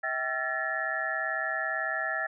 sine tone cluster, 646 / 776 / 1352 / 1734 / 1872 Hz, E5 / G5 / E6 / A6 / A#6, -35 / -18 / +43 / -26 / +7 cents, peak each -36 / -38 / -36 / -31 / -36 dBFS, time 0.03-2.27 s, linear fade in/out 10 ms, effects none

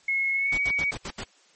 sine tone with pitch glide, 2174 to 2257 Hz, C#7 to C#7, -34 to +31 cents, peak -22 dBFS, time 0.08-0.91 s, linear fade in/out 5 ms, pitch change +65 cents, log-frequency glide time 0.34-0.59 s
pink noise bursts, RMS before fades -34 dBFS, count 6, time 0.52-1.238 s, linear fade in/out 5 ms, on 58 ms, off 74 ms
effects white hiss -59 dBFS RMS until 1.55 s + MP3 32 kbps

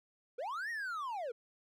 triangle linear two-way sweep, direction up then down, 439.4 to 1904 to 439.4 Hz, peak -35 dBFS, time 0.38-1.32 s, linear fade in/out 10 ms, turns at 0.7 s, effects none

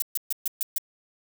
violet noise bursts, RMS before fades -26 dBFS, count 6, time 0-0.782 s, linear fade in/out 2 ms, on 22 ms, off 130 ms, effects none

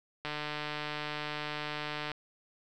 click train, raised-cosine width 0.3 ms, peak -20 dBFS, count 281, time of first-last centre 0.25-2.117 s, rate 150 Hz, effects none

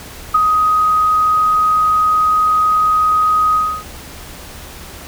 sine tone with ADSR envelope, 1254 Hz, D#6, 13 cents sharp, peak -6 dBFS, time 0.34-3.84 s, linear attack 10 ms, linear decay 23 ms, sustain -4 dB, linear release 290 ms, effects added 71 Hz sine -39 dBFS peak until 5.07 s + pink hiss -34 dBFS RMS until 5.07 s

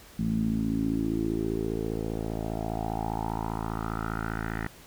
10% pulse tone with low-pass filter sweep, 55 Hz, A1, in tune, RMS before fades -30 dBFS, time 0.19-4.67 s, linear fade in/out 5 ms, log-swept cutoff 200 to 1800 Hz, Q 5.1, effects pink hiss -51 dBFS RMS until 4.86 s

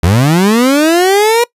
30% pulse linear sweep, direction up, 77.4 to 482.8 Hz, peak -4 dBFS, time 0.03-1.44 s, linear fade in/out 5 ms, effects noise-tail reverb RT60 0.1 s tail -22 dB re dry + resampled to 32000 Hz

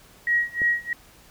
sine tone with tremolo, 1900 Hz, A#6, 33 cents sharp, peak -17 dBFS, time 0.27-0.93 s, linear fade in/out 2 ms, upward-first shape sine, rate 3.1 Hz, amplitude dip 95%
click, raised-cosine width 2 ms, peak -22 dBFS, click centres 0.618 s
effects pink hiss -52 dBFS RMS until 1.3 s

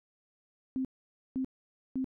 sine tone bursts, 261.6 Hz, C4, in tune, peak -29 dBFS, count 3, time 0.76-2.044 s, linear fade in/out 0 ms, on 88 ms, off 510 ms, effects none

